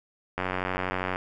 click train, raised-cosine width 0.5 ms, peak -13 dBFS, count 73, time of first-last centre 0.38-1.159 s, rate 92.4 Hz, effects none

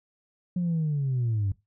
sine linear sweep, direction down, 181.2 to 94.2 Hz, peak -22 dBFS, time 0.56-1.52 s, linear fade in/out 5 ms, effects noise-tail reverb RT60 0.2 s tail -19 dB re dry + tanh soft clip ceiling -21 dBFS

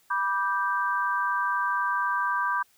sine chord, G major, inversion first, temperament just, 980 / 1176 / 1568 Hz, B5 / D6 / G6, -14 / +2 / 0 cents, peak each -28 dBFS, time 0.1-2.63 s, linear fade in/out 10 ms, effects white hiss -63 dBFS RMS until 2.77 s

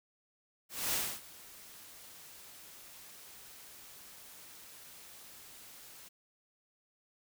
white noise with ADSR envelope, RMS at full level -32 dBFS, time 0.69-6.09 s, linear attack 240 ms, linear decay 270 ms, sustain -21 dB, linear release 13 ms, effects none

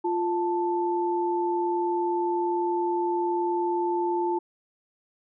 sine tone pair together, 349.2 / 880.6 Hz, F4 / A5, 0 / +1 cents, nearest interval octave + major third, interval 1601 cents, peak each -25 / -27 dBFS, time 0.04-4.39 s, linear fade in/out 10 ms, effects none

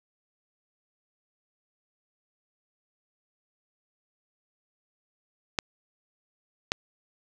clicks, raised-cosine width 0.2 ms, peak -7 dBFS, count 2, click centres 5.588 / 6.719 s, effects none

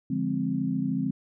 sine chord, D half-diminished seventh, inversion none, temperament equal with one note detuned, 145.65 / 174.61 / 207.7 / 261.6 Hz, D3 / F3 / Ab3 / C4, -14 / 0 / 0 / 0 cents, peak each -33 / -31 / -31 / -28 dBFS, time 0.1-1.11 s, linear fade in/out 5 ms, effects none

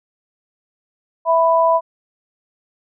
sine tone pair together, 658 / 991.4 Hz, E5 / B5, -3 / +6 cents, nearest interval perfect fifth, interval 709 cents, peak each -14 dBFS, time 1.25-1.81 s, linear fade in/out 50 ms, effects none

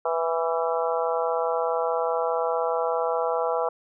harmonic tone with a mistuned harmonic, 164.81 Hz, E3, in tune, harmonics 3 / 4 / 5 / 6 / 7 / 8, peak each -26 / -28 / -30 / -32 / -33 / -34 dBFS, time 0.05-3.69 s, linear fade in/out 5 ms, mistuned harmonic 8, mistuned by +30 cents, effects none

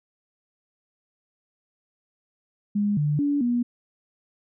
sine tone with pitch steps, 205.4 / 148 / 287.2 / 241.2 Hz, G#3 / D3 / D4 / B3, -19 / +14 / -39 / -41 cents, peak -20 dBFS, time 2.75-3.63 s, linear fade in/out 10 ms, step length 220 ms, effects none

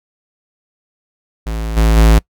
square tone with level steps, 55 Hz, A1, in tune, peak -19 / -9 / -6 dBFS, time 1.46-2.19 s, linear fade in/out 10 ms, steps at 1.76 / 1.96 s, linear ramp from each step 20 ms, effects noise-tail reverb RT60 0.1 s tail -24 dB re dry

